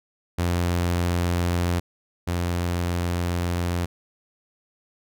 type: tone pair in turn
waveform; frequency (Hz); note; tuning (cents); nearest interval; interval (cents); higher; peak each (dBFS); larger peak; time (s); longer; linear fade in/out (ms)
sawtooth; 87.31 / 87.31; F2 / F2; 0 / 0; unison; 0; neither; -17 / -19; first; 0.38-1.8 / 2.27-3.86; second; 10
effects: none